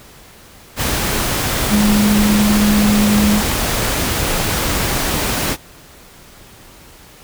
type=tone in noise; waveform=sine; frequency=208.3 Hz; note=G#3; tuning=5 cents sharp; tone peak=-11 dBFS; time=1.69-3.42 s; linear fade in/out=50 ms; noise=pink; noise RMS=-18 dBFS; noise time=0.76-5.57 s; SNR=+4 dB; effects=pink hiss -42 dBFS RMS until 7.23 s